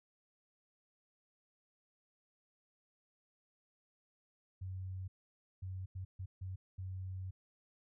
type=tone bursts at uneven times; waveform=sine; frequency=93.6 Hz; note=F#2; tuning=20 cents sharp; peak=-40 dBFS; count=6; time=4.61-5.08 / 5.62-5.86 / 5.95-6.05 / 6.19-6.26 / 6.41-6.56 / 6.78-7.31 s; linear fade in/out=10 ms; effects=none